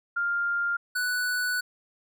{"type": "tone pair in turn", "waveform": ["sine", "square"], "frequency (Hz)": [1400, 1483.2], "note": ["F6", "F#6"], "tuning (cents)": [4, 4], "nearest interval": "minor second", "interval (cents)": 100, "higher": "second", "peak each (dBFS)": [-24, -26], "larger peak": "first", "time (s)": [[0.16, 0.77], [0.95, 1.61]], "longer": "second", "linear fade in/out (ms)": 10, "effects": []}